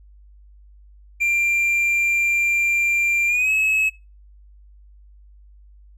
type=tone with pitch glide; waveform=triangle; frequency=2377 to 2577 Hz; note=D7 to E7; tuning=+20 to -40 cents; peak=-15 dBFS; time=1.2-3.9 s; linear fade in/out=20 ms; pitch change=+140 cents; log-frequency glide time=3.27-3.51 s; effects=noise-tail reverb RT60 0.3 s tail -25 dB re dry + added 50 Hz sine -45 dBFS peak until 5.97 s